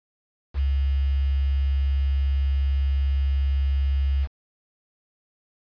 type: tone with quantisation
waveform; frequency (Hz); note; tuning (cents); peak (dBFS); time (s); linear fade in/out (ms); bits
sine; 68.7; C#2; -15; -19; 0.54-4.28; 50; 7
effects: resampled to 11025 Hz